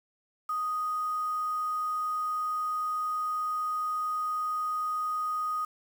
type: tone with quantisation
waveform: sine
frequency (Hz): 1244.5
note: D#6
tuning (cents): 0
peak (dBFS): -28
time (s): 0.49-5.65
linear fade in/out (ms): 5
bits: 8
effects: none